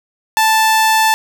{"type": "tone", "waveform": "sawtooth", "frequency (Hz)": 880, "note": "A5", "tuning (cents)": 0, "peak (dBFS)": -6, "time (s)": [0.37, 1.14], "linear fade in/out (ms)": 0, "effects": []}